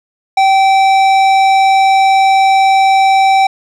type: tone with tanh clipping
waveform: sine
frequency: 774 Hz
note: G5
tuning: 22 cents flat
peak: -8 dBFS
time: 0.37-3.47 s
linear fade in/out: 5 ms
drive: 14 dB
effects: none